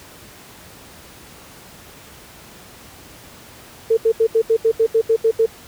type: tone bursts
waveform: sine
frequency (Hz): 450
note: A4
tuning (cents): +39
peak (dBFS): -11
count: 11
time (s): 3.9-5.462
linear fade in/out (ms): 10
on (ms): 72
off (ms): 77
effects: pink hiss -42 dBFS RMS until 5.67 s + high-pass 60 Hz 12 dB/octave